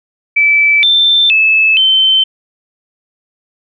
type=tone with pitch steps; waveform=sine; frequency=2313 / 3559 / 2608 / 3087 Hz; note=D7 / A7 / E7 / G7; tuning=-27 / +19 / -19 / -27 cents; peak=-6 dBFS; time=0.36-2.24 s; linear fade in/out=10 ms; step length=470 ms; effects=none